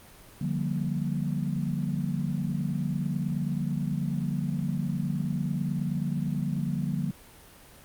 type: chord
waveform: sine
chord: G minor seventh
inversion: second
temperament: just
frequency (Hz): 147 / 176.4 / 196 / 235.2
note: D3 / F3 / G3 / Bb3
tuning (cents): +2 / +18 / 0 / +16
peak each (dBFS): -30 / -31 / -34 / -34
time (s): 0.41-7.11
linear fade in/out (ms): 5
effects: pink hiss -51 dBFS RMS until 7.84 s + Opus 32 kbps